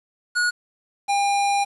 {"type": "tone pair in turn", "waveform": "square", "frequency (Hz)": [1452, 803.9], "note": ["F#6", "G5"], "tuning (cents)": [-33, 43], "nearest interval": "minor seventh", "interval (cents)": 1024, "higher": "first", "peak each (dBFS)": -19, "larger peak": "neither", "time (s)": [[0.35, 0.51], [1.08, 1.65]], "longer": "second", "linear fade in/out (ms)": 20, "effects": ["resampled to 24000 Hz", "8-bit"]}